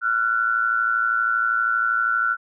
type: tone pair together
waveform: sine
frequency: 1367.4 / 1480 Hz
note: F6 / F#6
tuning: -37 / 0 cents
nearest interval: minor second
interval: 137 cents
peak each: -21 dBFS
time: 0.01-2.37 s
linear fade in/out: 50 ms
effects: none

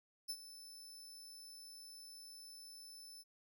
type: tone with ADSR envelope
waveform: sawtooth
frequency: 5274 Hz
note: E8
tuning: in tune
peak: -36 dBFS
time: 0.28-3.24 s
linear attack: 19 ms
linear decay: 59 ms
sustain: -14 dB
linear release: 34 ms
effects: none

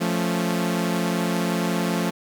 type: chord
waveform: sawtooth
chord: F augmented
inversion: none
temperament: equal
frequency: 174.61 / 220 / 277.2 Hz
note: F3 / A3 / C#4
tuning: 0 / 0 / 0 cents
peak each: -20 / -22 / -26 dBFS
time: 0-2.11 s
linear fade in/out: 20 ms
effects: none

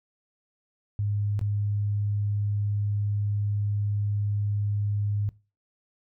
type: tone with dropouts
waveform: sine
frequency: 102.9 Hz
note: G#2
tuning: 16 cents flat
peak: -24 dBFS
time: 0.99-5.29 s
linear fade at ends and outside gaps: 0 ms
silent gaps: 1.392-1.413 s
effects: noise-tail reverb RT60 0.3 s tail -20 dB re dry

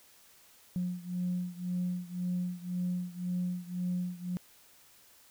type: beating tone pair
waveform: sine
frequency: 178.6 / 180.5 Hz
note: F3 / F#3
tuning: +39 / -43 cents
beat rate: 1.9 Hz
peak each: -33 / -35 dBFS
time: 0.76-4.37 s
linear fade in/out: 0 ms
effects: tanh soft clip ceiling -25 dBFS + white hiss -60 dBFS RMS until 5.3 s

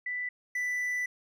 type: tone pair in turn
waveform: sine / triangle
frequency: 1983 / 1983 Hz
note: B6 / B6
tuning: +7 / +7 cents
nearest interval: unison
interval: 0 cents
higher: neither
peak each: -31 / -27 dBFS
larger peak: second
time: 0.06-0.29 / 0.55-1.06 s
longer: second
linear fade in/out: 5 ms
effects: none

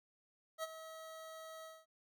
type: tone with ADSR envelope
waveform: 25% pulse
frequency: 642 Hz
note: E5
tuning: 46 cents flat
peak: -33 dBFS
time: 0.58-1.86 s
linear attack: 53 ms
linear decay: 28 ms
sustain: -12 dB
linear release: 220 ms
effects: none

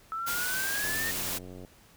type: exponential sweep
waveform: sine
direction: up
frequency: 1305 to 1850 Hz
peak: -31 dBFS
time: 0.12-1.11 s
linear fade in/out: 0 ms
type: noise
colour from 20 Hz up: white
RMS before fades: -33 dBFS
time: 0.26-1.39 s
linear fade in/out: 20 ms
type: click train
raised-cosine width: 2 ms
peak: -32 dBFS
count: 75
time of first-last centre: 0.84-1.649 s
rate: 91.5 Hz
effects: pink hiss -58 dBFS RMS until 1.96 s

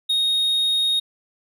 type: tone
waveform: triangle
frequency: 3729 Hz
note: A#7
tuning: in tune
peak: -16 dBFS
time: 0.09-1 s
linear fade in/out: 10 ms
effects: none

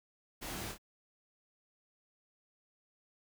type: noise with echo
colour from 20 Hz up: pink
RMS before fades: -43 dBFS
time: 0.41-0.73 s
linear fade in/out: 20 ms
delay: 26 ms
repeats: 2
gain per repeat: -5 dB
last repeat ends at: 0.782 s
effects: none

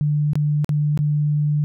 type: tone with dropouts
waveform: sine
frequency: 148.5 Hz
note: D3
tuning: 20 cents sharp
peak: -16 dBFS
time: 0.01-1.64 s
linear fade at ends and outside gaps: 0 ms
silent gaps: 0.333-0.355 / 0.645-0.692 / 0.975-0.99 s
effects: none

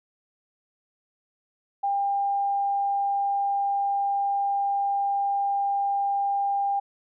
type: tone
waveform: sine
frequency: 799 Hz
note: G5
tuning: 33 cents sharp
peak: -22 dBFS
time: 1.83-6.8 s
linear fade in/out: 10 ms
effects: none

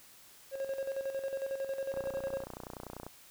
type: tone with tremolo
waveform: triangle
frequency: 542 Hz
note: C#5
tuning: 39 cents flat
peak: -30 dBFS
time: 0.51-2.45 s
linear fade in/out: 50 ms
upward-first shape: square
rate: 11 Hz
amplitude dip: 60%
type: click train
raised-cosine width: 1 ms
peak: -28 dBFS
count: 35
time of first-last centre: 1.94-3.066 s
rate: 30.2 Hz
effects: white hiss -57 dBFS RMS until 3.3 s

